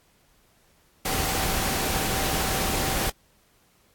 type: tone in noise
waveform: sine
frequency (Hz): 770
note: G5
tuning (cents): -31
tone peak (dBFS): -34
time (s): 1.05-3.1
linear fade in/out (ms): 5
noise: pink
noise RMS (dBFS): -26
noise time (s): 1.05-3.1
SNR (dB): -11
effects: pink hiss -62 dBFS RMS until 3.94 s + AAC 64 kbps